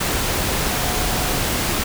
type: tone in noise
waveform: sine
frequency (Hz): 729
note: F#5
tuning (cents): -26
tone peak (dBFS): -31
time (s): 0.7-1.38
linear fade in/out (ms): 10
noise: pink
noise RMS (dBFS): -21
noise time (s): 0-1.84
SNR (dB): -13
effects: none

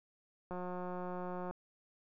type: click train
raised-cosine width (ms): 1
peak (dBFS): -29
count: 181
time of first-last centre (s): 0.51-1.51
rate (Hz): 180
effects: none

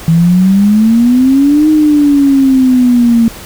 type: exponential two-way sweep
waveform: sine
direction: up then down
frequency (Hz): 161.7 to 311.1 to 227.7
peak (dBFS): -4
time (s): 0.08-3.28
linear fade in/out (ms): 0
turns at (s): 1.69
effects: pink hiss -29 dBFS RMS until 3.45 s

